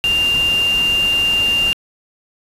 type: tone in noise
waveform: sine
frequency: 2794 Hz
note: F7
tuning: in tune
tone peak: -13 dBFS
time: 0.04-1.73 s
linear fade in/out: 0 ms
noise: pink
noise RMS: -28 dBFS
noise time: 0.04-1.73 s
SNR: +12 dB
effects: resampled to 32000 Hz